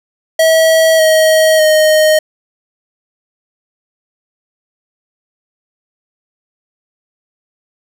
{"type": "tone with pitch steps", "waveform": "square", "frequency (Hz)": [645, 632.8, 620.9], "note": ["E5", "D#5", "D#5"], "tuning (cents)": [-38, 29, -4], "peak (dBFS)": -7, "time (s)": [0.39, 2.19], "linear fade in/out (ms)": 5, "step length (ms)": 600, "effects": []}